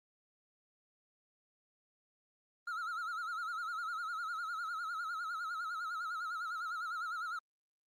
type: tone with vibrato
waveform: triangle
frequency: 1350 Hz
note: E6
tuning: 41 cents sharp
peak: -35 dBFS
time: 2.67-7.39 s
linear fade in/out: 5 ms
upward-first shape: sine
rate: 9.9 Hz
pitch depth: 110 cents each way
effects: Opus 24 kbps